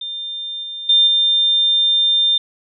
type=tone with level steps; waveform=sine; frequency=3600 Hz; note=A7; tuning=39 cents sharp; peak=-24 / -26 / -9 / -12 dBFS; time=0.01-2.38 s; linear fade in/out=5 ms; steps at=0.63 / 0.89 / 1.07 s; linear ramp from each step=5 ms; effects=none